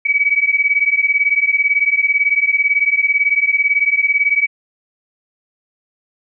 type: beating tone pair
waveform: sine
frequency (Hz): 2266 / 2284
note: C#7 / D7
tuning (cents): +37 / -49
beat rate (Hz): 18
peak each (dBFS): -15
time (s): 0.05-4.47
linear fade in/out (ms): 10
effects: none